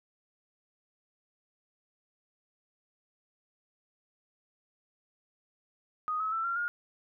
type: tone with pitch steps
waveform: sine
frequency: 1244.5 / 1286.9 / 1330.7 / 1376.1 / 1423 Hz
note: D#6 / E6 / E6 / F6 / F6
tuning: 0 / -42 / +16 / -26 / +32 cents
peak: -29 dBFS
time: 6.08-6.68 s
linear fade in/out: 0 ms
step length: 120 ms
effects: none